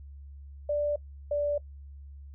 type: tone pair in turn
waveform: sine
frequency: 587.3 / 582.9 Hz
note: D5 / D5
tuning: 0 / -13 cents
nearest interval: unison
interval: 13 cents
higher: first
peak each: -25 dBFS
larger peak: neither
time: 0.69-0.96 / 1.31-1.58 s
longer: neither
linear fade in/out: 5 ms
effects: noise-tail reverb RT60 0.1 s tail -22 dB re dry + added 70 Hz sine -43 dBFS peak until 2.34 s